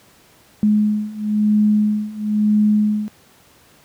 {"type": "beating tone pair", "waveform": "sine", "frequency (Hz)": [210.4, 211.4], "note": ["G#3", "G#3"], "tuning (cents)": [23, 31], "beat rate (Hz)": 1, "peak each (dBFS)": [-18, -16], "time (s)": [0.63, 3.08], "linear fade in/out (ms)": 0, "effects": ["pink hiss -51 dBFS RMS until 3.84 s", "high-pass 80 Hz 12 dB/octave"]}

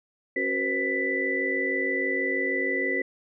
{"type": "tone cluster", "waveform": "sine", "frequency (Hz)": [272.8, 373, 476.7, 523, 1984], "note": ["C#4", "F#4", "A#4", "C5", "B6"], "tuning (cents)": [-28, 14, 39, -1, 7], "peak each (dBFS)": [-33, -31, -34, -34, -26], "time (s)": [0.36, 3.02], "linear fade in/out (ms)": 5, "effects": []}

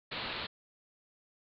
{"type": "low-pass noise", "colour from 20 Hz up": "white", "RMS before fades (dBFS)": -39, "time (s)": [0.11, 0.47], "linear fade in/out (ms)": 10, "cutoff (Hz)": 4400, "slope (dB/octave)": 96, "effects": []}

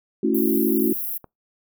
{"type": "chord", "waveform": "sine", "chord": "F# minor seventh", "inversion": "first", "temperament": "equal", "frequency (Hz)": [220, 277.2, 329.6, 370], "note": ["A3", "C#4", "E4", "F#4"], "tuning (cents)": [0, 0, 0, 0], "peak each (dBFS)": -23, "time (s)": [0.23, 0.93], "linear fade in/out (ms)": 5}
{"type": "high-pass noise", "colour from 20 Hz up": "white", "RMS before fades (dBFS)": -28, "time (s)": [0.34, 1.18], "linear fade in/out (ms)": 10, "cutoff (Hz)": 11000, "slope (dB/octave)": 96}
{"type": "click", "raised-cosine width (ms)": 1, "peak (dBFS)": -26, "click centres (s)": 1.243}
{"effects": ["noise-tail reverb RT60 0.2 s tail -26 dB re dry"]}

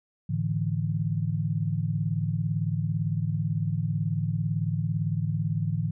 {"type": "chord", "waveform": "sine", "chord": "A suspended fourth", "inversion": "none", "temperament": "equal with one note detuned", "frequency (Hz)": [107.3, 146.83, 164.81], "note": ["A2", "D3", "E3"], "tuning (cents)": [-43, 0, 0], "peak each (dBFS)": -29, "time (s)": [0.29, 5.91], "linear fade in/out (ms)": 10, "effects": []}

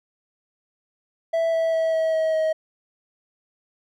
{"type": "tone with pitch steps", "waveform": "triangle", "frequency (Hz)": [659.3, 654, 648.7, 643.5, 638.3, 633.2], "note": ["E5", "E5", "E5", "E5", "D#5", "D#5"], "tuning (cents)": [0, -14, -28, -42, 44, 30], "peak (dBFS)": -17, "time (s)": [1.33, 2.53], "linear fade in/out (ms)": 10, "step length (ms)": 200, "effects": []}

